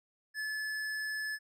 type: tone with hard clipping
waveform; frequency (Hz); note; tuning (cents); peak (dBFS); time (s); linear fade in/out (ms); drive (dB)
sine; 1726; A6; -34; -36; 0.34-1.39; 50; 12
effects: none